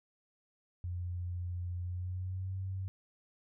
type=tone with pitch glide; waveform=sine; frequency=88.6 to 94.96 Hz; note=F2 to F#2; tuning=+25 to +45 cents; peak=-35 dBFS; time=0.84-2.88 s; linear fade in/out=0 ms; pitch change=+120 cents; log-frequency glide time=1.81-2.55 s; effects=none